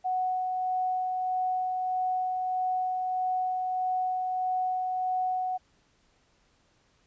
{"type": "tone with tremolo", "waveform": "sine", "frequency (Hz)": 740, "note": "F#5", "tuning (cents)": 0, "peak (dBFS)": -25, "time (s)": [0.04, 5.58], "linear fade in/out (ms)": 20, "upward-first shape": "sine", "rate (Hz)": 1.6, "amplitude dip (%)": 25, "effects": ["pink hiss -67 dBFS RMS until 7.06 s", "resampled to 16000 Hz"]}